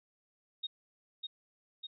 sine tone with echo, 3729 Hz, A#7, in tune, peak -34 dBFS, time 0.63-0.67 s, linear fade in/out 10 ms, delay 600 ms, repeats 2, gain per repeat -3 dB, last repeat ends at 1.87 s, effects none

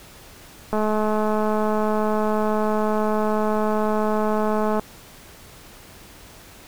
click train, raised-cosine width 1 ms, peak -10 dBFS, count 871, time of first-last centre 0.73-4.795 s, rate 214 Hz, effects pink hiss -45 dBFS RMS until 6.67 s

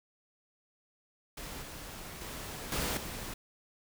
pink noise with level steps, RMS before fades -43 / -45 / -42 / -33 / -41 dBFS, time 1.37-3.34 s, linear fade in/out 5 ms, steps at 1.62 / 2.21 / 2.72 / 2.97 s, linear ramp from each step 2 ms, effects none

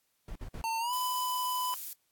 brown noise bursts, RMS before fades -40 dBFS, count 3, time 0.28-0.616 s, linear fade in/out 2 ms, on 76 ms, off 54 ms
square tone with pitch glide, 903 to 1001.9 Hz, A5 to B5, +45 to +25 cents, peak -31 dBFS, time 0.64-1.74 s, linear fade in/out 0 ms, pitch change +180 cents, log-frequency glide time 0.79-0.93 s
violet noise, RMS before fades -39 dBFS, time 0.93-1.93 s, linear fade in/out 0 ms
effects white hiss -75 dBFS RMS until 2.11 s + AAC 64 kbps

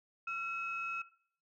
sine tone pair together, 1361.4 / 2570 Hz, F6 / E7, -45 / -45 cents, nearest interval major seventh, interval 1100 cents, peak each -37 / -39 dBFS, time 0.27-1.02 s, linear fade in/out 5 ms, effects noise-tail reverb RT60 0.5 s tail -17 dB re dry + tanh soft clip ceiling -28 dBFS

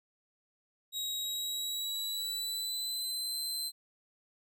sawtooth tone with pitch glide, 3814 to 4088 Hz, A#7 to C8, +39 to -41 cents, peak -31 dBFS, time 0.92-3.72 s, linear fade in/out 50 ms, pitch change +120 cents, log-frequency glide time 1.2-3.37 s, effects none

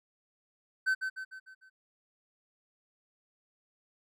triangle tone with echo, 1531 Hz, G6, 41 cents flat, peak -23 dBFS, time 0.86-0.95 s, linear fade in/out 20 ms, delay 150 ms, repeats 5, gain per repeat -6 dB, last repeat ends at 1.7 s, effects none

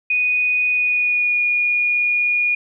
sine tone with pitch glide, 2481 to 2441 Hz, D#7 to D#7, -6 to -34 cents, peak -15 dBFS, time 0.1-2.55 s, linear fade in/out 5 ms, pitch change -28 cents, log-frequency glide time 0.71-1.42 s, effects none

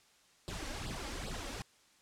pink noise with flanger, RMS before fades -41 dBFS, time 0.48-1.62 s, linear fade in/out 0 ms, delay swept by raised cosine 0.23 to 3.73 ms, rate 2.5 Hz, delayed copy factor +0.85, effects white hiss -66 dBFS RMS until 2.01 s + low-pass 8000 Hz 12 dB/octave

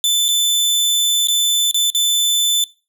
sawtooth tone with dropouts, 3520 Hz, A7, in tune, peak -10 dBFS, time 0.04-2.64 s, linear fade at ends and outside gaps 1 ms, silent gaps 0.283-0.287 / 1.272-1.284 / 1.712-1.744 / 1.902-1.948 s, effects noise-tail reverb RT60 0.3 s tail -21 dB re dry

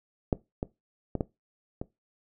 clicks, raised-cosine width 2 ms, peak -10 / -16 / -16 / -14 / -20 dBFS, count 5, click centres 0.328 / 0.629 / 1.153 / 1.208 / 1.815 s, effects noise-tail reverb RT60 0.2 s tail -19 dB re dry

